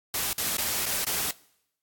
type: noise with dropouts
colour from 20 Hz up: white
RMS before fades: -28 dBFS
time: 0.14-1.31 s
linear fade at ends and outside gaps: 2 ms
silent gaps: 0.331-0.38 / 0.57-0.582 / 0.856-0.863 / 1.044-1.067 s
effects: noise-tail reverb RT60 0.8 s tail -23 dB re dry + AAC 64 kbps